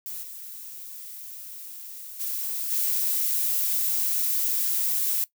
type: noise with level steps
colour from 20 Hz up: violet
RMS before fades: -35 / -40 / -30 / -25 dBFS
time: 0.06-5.24 s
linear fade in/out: 0 ms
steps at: 0.22 / 2.19 / 2.7 s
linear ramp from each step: 20 ms
effects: noise-tail reverb RT60 0.1 s tail -18 dB re dry